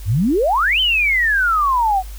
sine exponential two-way sweep, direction up then down, 84.2 to 3136 to 728 Hz, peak -13 dBFS, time 0.05-2.03 s, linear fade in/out 50 ms, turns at 0.8 s, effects added 50 Hz sine -29 dBFS peak until 2.18 s + white hiss -43 dBFS RMS until 2.18 s

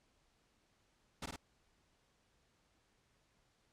pink noise with echo, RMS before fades -43 dBFS, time 1.22-1.26 s, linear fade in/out 5 ms, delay 51 ms, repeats 2, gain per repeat -2 dB, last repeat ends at 1.362 s, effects pink hiss -75 dBFS RMS until 3.72 s + low-pass 8000 Hz 12 dB/octave

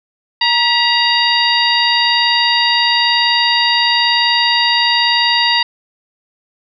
harmonic tone with a mistuned harmonic, 941 Hz, A#5, 16 cents sharp, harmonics 1 / 2 / 3 / 4 / 5, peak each -17 / -17 / -17 / -17 / -17 dBFS, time 0.41-5.63 s, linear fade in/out 5 ms, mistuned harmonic 2, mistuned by +58 cents, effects none

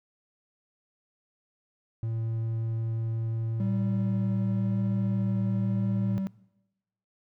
triangle tone, 113.2 Hz, A2, 50 cents sharp, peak -26 dBFS, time 2.03-6.18 s, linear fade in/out 0 ms
triangle tone with vibrato, 193.1 Hz, G3, 26 cents flat, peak -26 dBFS, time 3.6-6.27 s, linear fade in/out 0 ms, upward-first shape triangle, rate 0.99 Hz, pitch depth 9 cents each way
effects noise-tail reverb RT60 1.0 s tail -22 dB re dry

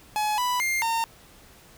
45% pulse tone with pitch steps, 847 / 989 / 2113 / 913 Hz, G#5 / B5 / C7 / A#5, +34 / +2 / +16 / -36 cents, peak -23 dBFS, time 0.16-1.04 s, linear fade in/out 0 ms, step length 220 ms, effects pink hiss -52 dBFS RMS until 1.77 s

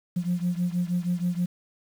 sine beating tone pair, 174.61 / 180.91 Hz, F3 / F#3, 0 / -39 cents, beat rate 6.3 Hz, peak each -25 / -27 dBFS, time 0.16-1.46 s, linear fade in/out 10 ms, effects tanh soft clip ceiling -18 dBFS + 8-bit

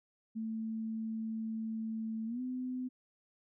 sine tone with pitch glide, 222.1 to 253.7 Hz, A3 to B3, +16 to +47 cents, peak -35 dBFS, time 0.35-2.89 s, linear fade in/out 20 ms, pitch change +231 cents, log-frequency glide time 2.26-2.41 s, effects none

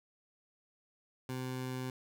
20% pulse tone, 128.5 Hz, C3, 31 cents flat, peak -32 dBFS, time 1.29-1.9 s, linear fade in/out 2 ms, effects none

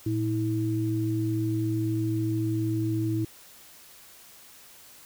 sine tone pair together, 114.16 / 322.9 Hz, A#2 / E4, -36 / -36 cents, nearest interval octave + tritone, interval 1800 cents, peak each -27 dBFS, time 0.06-3.25 s, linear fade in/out 5 ms, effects white hiss -51 dBFS RMS until 5.05 s

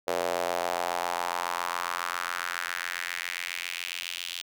square tone with high-pass filter sweep, 43.65 Hz, F1, in tune, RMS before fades -32 dBFS, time 0.07-4.42 s, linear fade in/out 10 ms, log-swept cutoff 530 to 3200 Hz, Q 2.6, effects none

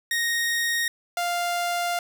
sawtooth tone pair in turn, 1864.7 / 698.5 Hz, A#6 / F5, 0 / 0 cents, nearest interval octave + perfect fourth, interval 1700 cents, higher first, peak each -19 / -20 dBFS, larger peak first, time 0.11-0.88 / 1.17-1.99 s, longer second, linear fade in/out 2 ms, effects none

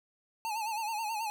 square tone with vibrato, 875 Hz, A5, 10 cents flat, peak -33 dBFS, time 0.45-1.3 s, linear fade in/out 0 ms, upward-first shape sine, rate 9.3 Hz, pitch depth 88 cents each way, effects none

